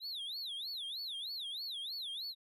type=tone with vibrato; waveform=triangle; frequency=3773 Hz; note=A#7; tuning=20 cents sharp; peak=-38 dBFS; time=0-2.35 s; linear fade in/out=50 ms; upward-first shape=sine; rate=3.2 Hz; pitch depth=290 cents each way; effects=none